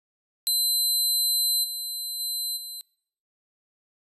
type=tone with level steps; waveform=20% pulse; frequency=4050 Hz; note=B7; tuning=43 cents sharp; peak=-15 / -24 / -21 / -29 dBFS; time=0.47-2.81 s; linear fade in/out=0 ms; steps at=1.63 / 2.19 / 2.56 s; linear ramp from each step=20 ms; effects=noise-tail reverb RT60 0.6 s tail -24 dB re dry + resampled to 32000 Hz